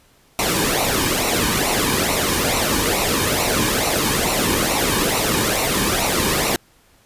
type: noise with flanger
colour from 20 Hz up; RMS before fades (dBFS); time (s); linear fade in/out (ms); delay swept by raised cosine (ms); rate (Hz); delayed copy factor
pink; -19; 0.39-6.56; 0; 0.6 to 1.51; 2.3; -0.65
effects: pink hiss -55 dBFS RMS until 7.05 s + resampled to 32000 Hz